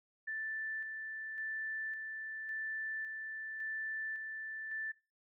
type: tone with tremolo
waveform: sine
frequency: 1763 Hz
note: A6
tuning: 3 cents sharp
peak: -37 dBFS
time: 0.27-4.92 s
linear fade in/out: 10 ms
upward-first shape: square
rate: 0.9 Hz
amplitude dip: 35%
effects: noise-tail reverb RT60 0.3 s tail -21 dB re dry